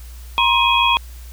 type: tone cluster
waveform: sine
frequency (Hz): 950 / 1057 / 2504 / 3306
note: A#5 / C6 / D#7 / G#7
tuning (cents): +33 / +17 / +10 / -9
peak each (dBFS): -18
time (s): 0.38-0.97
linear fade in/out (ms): 0
effects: added 60 Hz sine -33 dBFS peak until 1.32 s + white hiss -46 dBFS RMS until 1.32 s